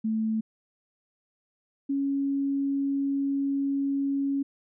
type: tone pair in turn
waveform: sine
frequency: 220 / 277.2 Hz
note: A3 / C#4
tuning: 0 / 0 cents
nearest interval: major third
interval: 400 cents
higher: second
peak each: -24 dBFS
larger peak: neither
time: 0.04-0.41 / 1.89-4.43 s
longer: second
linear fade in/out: 10 ms
effects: none